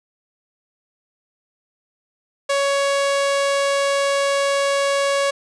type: tone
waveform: sawtooth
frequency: 558 Hz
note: C#5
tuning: 11 cents sharp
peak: -13 dBFS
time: 2.49-5.31 s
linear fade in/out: 10 ms
effects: resampled to 22050 Hz + 8-bit